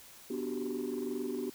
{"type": "chord", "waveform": "sine", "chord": "G major seventh", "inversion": "first", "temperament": "equal", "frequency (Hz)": [246.9, 293.7, 370, 392], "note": ["B3", "D4", "F#4", "G4"], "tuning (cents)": [0, 0, 0, 0], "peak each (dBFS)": [-37, -39, -38, -37], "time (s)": [0.3, 1.5], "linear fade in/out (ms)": 5, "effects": ["tanh soft clip ceiling -28 dBFS", "white hiss -54 dBFS RMS until 1.54 s"]}